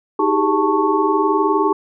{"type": "tone cluster", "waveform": "sine", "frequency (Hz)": [316, 388.5, 408.2, 883, 1105], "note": ["D#4", "G4", "G#4", "A5", "C#6"], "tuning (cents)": [27, -16, -30, 6, -6], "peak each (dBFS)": -20, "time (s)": [0.19, 1.73], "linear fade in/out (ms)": 5, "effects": []}